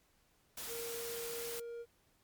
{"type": "noise", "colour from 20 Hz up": "white", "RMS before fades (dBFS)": -44, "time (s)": [0.57, 1.6], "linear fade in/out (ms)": 5}
{"type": "tone with pitch glide", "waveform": "triangle", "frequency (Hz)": [466.2, 469.4], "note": ["A#4", "A#4"], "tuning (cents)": [0, 12], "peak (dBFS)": -40, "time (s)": [0.67, 1.86], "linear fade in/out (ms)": 50, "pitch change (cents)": 12, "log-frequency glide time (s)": [0.83, 1.67]}
{"effects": ["pink hiss -72 dBFS RMS until 2.23 s", "MP3 96 kbps"]}